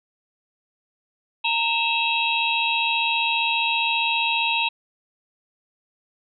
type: tone cluster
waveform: sine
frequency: 920 / 2613 / 2768 / 3280 / 3818 Hz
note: A#5 / E7 / F7 / G#7 / A#7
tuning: -23 / -16 / -16 / -22 / +41 cents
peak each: -25 / -23 / -29 / -30 / -27 dBFS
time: 1.44-4.69 s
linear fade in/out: 10 ms
effects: none